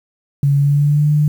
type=tone with pitch glide; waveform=sine; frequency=141 to 149.38 Hz; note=C#3 to D3; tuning=+30 to +30 cents; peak=-10 dBFS; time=0.43-1.28 s; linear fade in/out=2 ms; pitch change=+100 cents; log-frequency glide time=0.56-1.08 s; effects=7-bit